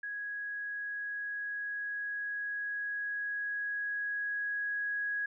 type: tone with level ramp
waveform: sine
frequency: 1661.2 Hz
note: G#6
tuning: in tune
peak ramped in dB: -36 to -31 dBFS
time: 0.03-5.26 s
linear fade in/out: 5 ms
effects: none